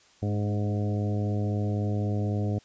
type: harmonic tone with a mistuned harmonic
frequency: 103.83 Hz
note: G#2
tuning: in tune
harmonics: 1 / 2 / 3 / 4 / 5 / 6 / 7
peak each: -26 / -32 / -36 / -38 / -40 / -42 / -43 dBFS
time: 0.22-2.59 s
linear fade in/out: 10 ms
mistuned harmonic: 3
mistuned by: -29 cents
effects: white hiss -59 dBFS RMS until 2.64 s + resampled to 16000 Hz

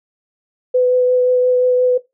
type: tone with vibrato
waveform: sine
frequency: 501 Hz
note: B4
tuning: 25 cents sharp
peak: -10 dBFS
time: 0.74-1.98 s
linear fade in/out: 10 ms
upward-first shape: triangle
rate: 5.7 Hz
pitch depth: 12 cents each way
effects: noise-tail reverb RT60 0.2 s tail -18 dB re dry

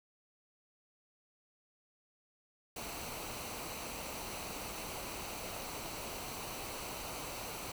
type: noise with comb filter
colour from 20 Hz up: pink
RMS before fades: -43 dBFS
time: 2.76-7.72 s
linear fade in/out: 5 ms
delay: 0.58 ms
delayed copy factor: -0.5
effects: none

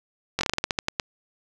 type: slowing click train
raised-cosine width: 0.2 ms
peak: -6 dBFS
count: 12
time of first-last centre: 0.39-0.998 s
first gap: 20 ms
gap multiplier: 1.19
effects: none

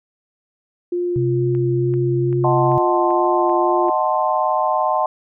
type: tone with vibrato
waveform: sine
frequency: 351 Hz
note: F4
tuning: 9 cents sharp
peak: -18 dBFS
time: 0.92-3.9 s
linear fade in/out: 5 ms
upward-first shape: sine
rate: 2.2 Hz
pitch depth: 11 cents each way
type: tone with pitch glide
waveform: sine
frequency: 129.5 to 131.69 Hz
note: C3 to C3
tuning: -17 to +12 cents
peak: -18 dBFS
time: 1.16-2.78 s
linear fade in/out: 0 ms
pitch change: +29 cents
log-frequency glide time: 1.71-2.34 s
type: click train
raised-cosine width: 0.5 ms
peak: -26 dBFS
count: 7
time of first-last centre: 1.55-3.885 s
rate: 2.57 Hz
type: chord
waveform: sine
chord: D# diminished seventh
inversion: none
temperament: equal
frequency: 622.3 / 740 / 880 / 1046.5 Hz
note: D#5 / F#5 / A5 / C6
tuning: 0 / 0 / 0 / 0 cents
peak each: -21 dBFS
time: 2.44-5.06 s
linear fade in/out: 2 ms
effects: none

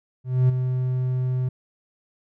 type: tone with ADSR envelope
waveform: triangle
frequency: 127.6 Hz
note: C3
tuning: 43 cents flat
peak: -11 dBFS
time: 0.24-1.49 s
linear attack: 250 ms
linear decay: 14 ms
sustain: -8 dB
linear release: 7 ms
effects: none

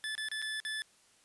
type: tone with dropouts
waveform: 25% pulse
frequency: 1740 Hz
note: A6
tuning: 20 cents flat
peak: -31 dBFS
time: 0.04-0.82 s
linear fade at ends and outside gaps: 0 ms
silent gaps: 0.152-0.179 / 0.286-0.315 / 0.418-0.424 / 0.601-0.65 s
effects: white hiss -65 dBFS RMS until 1.24 s + resampled to 24000 Hz

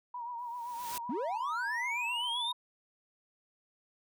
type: tone with vibrato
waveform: sine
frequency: 957 Hz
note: A#5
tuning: 45 cents sharp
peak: -37 dBFS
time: 0.14-2.53 s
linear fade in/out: 5 ms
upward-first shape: triangle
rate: 7.7 Hz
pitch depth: 72 cents each way
type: noise with exponential growth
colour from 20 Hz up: white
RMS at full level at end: -38 dBFS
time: 0.38-0.98 s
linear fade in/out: 2 ms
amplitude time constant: 130 ms
type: linear sweep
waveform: triangle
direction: up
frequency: 200 to 3729 Hz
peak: -31 dBFS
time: 1.09-2.52 s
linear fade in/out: 5 ms
effects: none

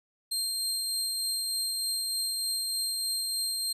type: tone with tremolo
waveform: 25% pulse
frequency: 4186 Hz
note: C8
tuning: in tune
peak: -23 dBFS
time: 0.31-3.73 s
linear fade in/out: 10 ms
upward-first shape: triangle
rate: 3.3 Hz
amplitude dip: 25%
effects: none

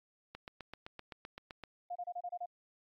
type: click train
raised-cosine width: 0.3 ms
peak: -29 dBFS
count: 11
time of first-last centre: 0.35-1.637 s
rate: 7.77 Hz
type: tone bursts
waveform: sine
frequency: 708 Hz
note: F5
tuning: 23 cents sharp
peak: -37 dBFS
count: 7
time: 1.9-2.46 s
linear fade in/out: 10 ms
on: 56 ms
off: 28 ms
effects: AAC 64 kbps

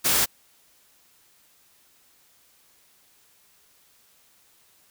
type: noise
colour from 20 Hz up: white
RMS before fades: -21 dBFS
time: 0.04-0.26 s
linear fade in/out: 20 ms
effects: white hiss -60 dBFS RMS until 4.9 s

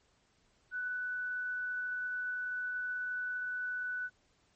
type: tone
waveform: sine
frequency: 1489 Hz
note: F#6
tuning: 11 cents sharp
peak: -34 dBFS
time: 0.71-4.1 s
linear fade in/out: 50 ms
effects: pink hiss -71 dBFS RMS until 4.55 s + MP3 32 kbps

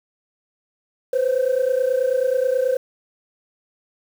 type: tone pair together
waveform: sine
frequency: 500.7 / 530 Hz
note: B4 / C5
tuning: +24 / +22 cents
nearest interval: minor second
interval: 98 cents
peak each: -18 dBFS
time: 1.13-2.77 s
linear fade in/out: 5 ms
effects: tanh soft clip ceiling -13 dBFS + 7-bit

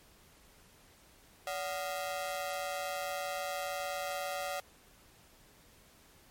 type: ring-modulated tone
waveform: sawtooth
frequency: 657 Hz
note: E5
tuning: 6 cents flat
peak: -28 dBFS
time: 1.47-4.6 s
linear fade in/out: 2 ms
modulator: 84.6 Hz
effects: pink hiss -61 dBFS RMS until 6.3 s + MP3 64 kbps

